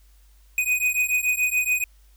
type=beating tone pair; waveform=square; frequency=2489 / 2496 Hz; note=D#7 / D#7; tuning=0 / +5 cents; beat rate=7 Hz; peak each=-24 dBFS; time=0.58-1.84 s; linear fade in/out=2 ms; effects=added 50 Hz sine -51 dBFS peak until 2.16 s + white hiss -63 dBFS RMS until 2.16 s